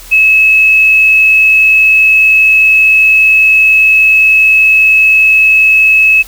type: tone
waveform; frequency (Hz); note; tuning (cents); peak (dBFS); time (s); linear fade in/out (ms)
sine; 2585; E7; -34; -3; 0.11-6.23; 20
effects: added 40 Hz sine -33 dBFS peak until 6.27 s + white hiss -33 dBFS RMS until 6.27 s